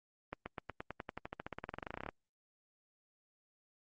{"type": "accelerating click train", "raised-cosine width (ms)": 0.5, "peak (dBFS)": -25, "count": 28, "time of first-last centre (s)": [0.33, 2.089], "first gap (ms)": 130, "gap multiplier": 0.94, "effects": ["Opus 24 kbps"]}